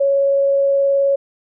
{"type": "tone with vibrato", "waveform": "sine", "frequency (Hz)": 554.4, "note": "C#5", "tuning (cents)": 0, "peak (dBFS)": -12, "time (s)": [0, 1.16], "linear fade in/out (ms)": 10, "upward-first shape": "triangle", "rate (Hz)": 19, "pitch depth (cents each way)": 8, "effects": []}